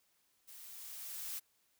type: noise with level ramp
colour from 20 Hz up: blue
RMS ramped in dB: -54 to -41 dBFS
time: 0.47-1.4 s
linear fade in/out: 20 ms
effects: white hiss -75 dBFS RMS until 1.79 s